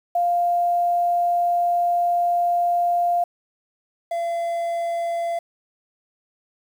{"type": "tone pair in turn", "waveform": ["sine", "triangle"], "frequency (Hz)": [698.5, 681], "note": ["F5", "F5"], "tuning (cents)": [0, -44], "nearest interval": "unison", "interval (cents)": 44, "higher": "first", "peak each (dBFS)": [-17, -20], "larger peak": "first", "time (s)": [[0.15, 3.24], [4.11, 5.39]], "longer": "first", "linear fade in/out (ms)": 5, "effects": ["8-bit"]}